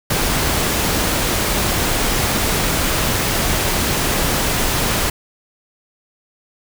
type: noise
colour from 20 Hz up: pink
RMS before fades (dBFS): -18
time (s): 0.1-5.1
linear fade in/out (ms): 5
effects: none